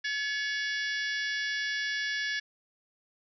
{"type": "harmonic tone with a mistuned harmonic", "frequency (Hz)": 570, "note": "C#5", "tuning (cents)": 48, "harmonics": [3, 4, 5, 6, 7, 8, 9, 10], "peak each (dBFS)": [-31, -39, -42, -40, -47, -43, -41, -47], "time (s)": [0.04, 2.4], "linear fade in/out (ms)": 10, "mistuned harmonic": 4, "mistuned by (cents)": -45, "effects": []}